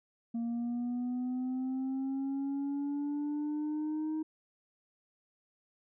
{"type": "linear sweep", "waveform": "sine", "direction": "up", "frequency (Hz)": [231.4, 314], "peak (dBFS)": -29, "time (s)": [0.34, 4.23], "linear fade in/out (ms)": 10, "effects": ["tanh soft clip ceiling -31 dBFS"]}